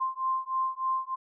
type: beating tone pair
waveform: sine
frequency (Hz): 1046.5 / 1049.8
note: C6 / C6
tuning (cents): 0 / +5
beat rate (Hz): 3.3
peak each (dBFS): -30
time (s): 0-1.16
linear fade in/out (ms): 20
effects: none